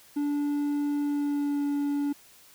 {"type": "tone with pitch glide", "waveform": "triangle", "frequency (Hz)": [290, 286.7], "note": ["D4", "D4"], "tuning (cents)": [-22, -42], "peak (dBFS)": -23, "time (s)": [0.16, 2.13], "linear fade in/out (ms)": 10, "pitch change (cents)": -20, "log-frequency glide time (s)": [1, 1.66], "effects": ["white hiss -55 dBFS RMS until 2.54 s"]}